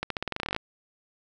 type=accelerating click train; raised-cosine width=0.3 ms; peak=-13 dBFS; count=15; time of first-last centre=0.03-0.564 s; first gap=73 ms; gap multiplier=0.89; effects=none